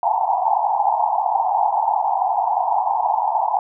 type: band-pass noise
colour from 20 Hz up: white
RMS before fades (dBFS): -19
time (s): 0.03-3.59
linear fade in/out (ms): 2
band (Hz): 710 to 940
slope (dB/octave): 96
effects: none